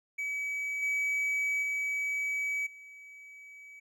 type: tone with level steps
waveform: triangle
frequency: 2281 Hz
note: C#7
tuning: 49 cents sharp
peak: -30 / -26 / -28 / -46 dBFS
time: 0.18-3.8 s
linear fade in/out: 10 ms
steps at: 0.82 / 1.62 / 2.66 s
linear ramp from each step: 10 ms
effects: none